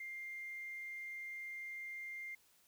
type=tone; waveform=triangle; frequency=2100 Hz; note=C7; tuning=6 cents sharp; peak=-40 dBFS; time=0-2.35 s; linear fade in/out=5 ms; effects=tanh soft clip ceiling -41 dBFS + white hiss -70 dBFS RMS until 2.67 s